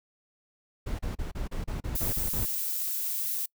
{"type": "noise bursts", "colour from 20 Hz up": "brown", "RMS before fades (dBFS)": -32, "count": 10, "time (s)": [0.86, 2.457], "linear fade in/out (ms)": 10, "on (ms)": 130, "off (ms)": 33}
{"type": "noise", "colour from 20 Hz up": "violet", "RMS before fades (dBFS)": -31, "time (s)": [1.95, 3.46], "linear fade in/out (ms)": 5}
{"effects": ["noise-tail reverb RT60 0.1 s tail -26 dB re dry"]}